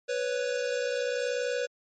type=tone pair together; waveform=square; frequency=493.9 / 554.4 Hz; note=B4 / C#5; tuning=0 / 0 cents; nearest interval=major second; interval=200 cents; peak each=-30 / -33 dBFS; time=0.08-1.67 s; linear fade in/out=20 ms; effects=MP3 32 kbps